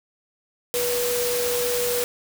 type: tone in noise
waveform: sine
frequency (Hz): 486.3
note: B4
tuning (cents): -27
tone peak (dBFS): -23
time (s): 0.74-2.04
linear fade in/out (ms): 0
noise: white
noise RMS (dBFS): -27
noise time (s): 0.74-2.04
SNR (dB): +1
effects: none